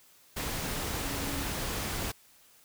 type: tone in noise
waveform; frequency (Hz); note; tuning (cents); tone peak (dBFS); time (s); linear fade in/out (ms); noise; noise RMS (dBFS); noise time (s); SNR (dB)
sine; 278.8; C#4; +10; -40; 1.02-1.45; 10; pink; -34; 0.36-2.12; -9
effects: white hiss -60 dBFS RMS until 2.64 s